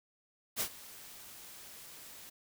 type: noise with ADSR envelope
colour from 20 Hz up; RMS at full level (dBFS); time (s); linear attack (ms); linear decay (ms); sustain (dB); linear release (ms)
white; -32; 0.56-2.3; 43; 82; -19; 11
effects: none